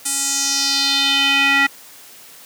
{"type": "tone with band-pass filter sweep", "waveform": "square", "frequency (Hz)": 277.2, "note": "C#4", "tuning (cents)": 0, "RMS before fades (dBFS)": -17, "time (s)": [0.05, 1.67], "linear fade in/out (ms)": 10, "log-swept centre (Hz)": [8800, 2000], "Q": 3.2, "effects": ["white hiss -42 dBFS RMS until 2.45 s", "high-pass 150 Hz 12 dB/octave"]}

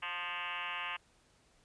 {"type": "tone with frequency modulation", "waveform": "sine", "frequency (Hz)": 1915, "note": "A#6", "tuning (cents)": 46, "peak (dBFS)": -36, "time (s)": [0.02, 0.97], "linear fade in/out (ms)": 10, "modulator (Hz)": 172, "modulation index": 6.1, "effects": ["pink hiss -68 dBFS RMS until 1.64 s", "resampled to 22050 Hz"]}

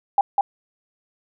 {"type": "tone with echo", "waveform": "sine", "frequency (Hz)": 802, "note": "G5", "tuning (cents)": 39, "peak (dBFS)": -12, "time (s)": [0.18, 0.21], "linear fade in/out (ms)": 2, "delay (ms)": 200, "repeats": 1, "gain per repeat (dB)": -2, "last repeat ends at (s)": 0.41, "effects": []}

